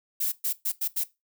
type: noise bursts at uneven times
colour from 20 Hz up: violet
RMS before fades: -27 dBFS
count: 5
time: 0.2-0.32 / 0.44-0.53 / 0.65-0.72 / 0.81-0.88 / 0.96-1.04 s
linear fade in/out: 10 ms
effects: noise-tail reverb RT60 0.2 s tail -17 dB re dry